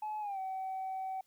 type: tone with pitch glide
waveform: sine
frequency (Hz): 854 to 760.8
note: G#5 to F#5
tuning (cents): +48 to +48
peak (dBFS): -34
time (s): 0.02-1.21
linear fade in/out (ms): 5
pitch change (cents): -200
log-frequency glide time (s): 0.2-0.39
effects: tanh soft clip ceiling -33 dBFS + white hiss -73 dBFS RMS until 1.26 s